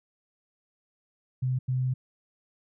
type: tone bursts at uneven times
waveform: sine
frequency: 128.4 Hz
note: C3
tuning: 32 cents flat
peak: -24 dBFS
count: 2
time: 1.42-1.59 / 1.68-1.94 s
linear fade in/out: 10 ms
effects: none